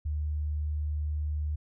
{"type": "tone", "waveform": "sine", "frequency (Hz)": 75.2, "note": "D2", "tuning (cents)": 42, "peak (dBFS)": -28, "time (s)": [0.05, 1.56], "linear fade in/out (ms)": 10, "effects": []}